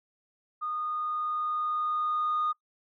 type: tone with level ramp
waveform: sine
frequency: 1229 Hz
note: D#6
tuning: 22 cents flat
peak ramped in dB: -30 to -24 dBFS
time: 0.61-2.53 s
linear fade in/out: 20 ms
effects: noise-tail reverb RT60 0.1 s tail -19 dB re dry + tanh soft clip ceiling -22 dBFS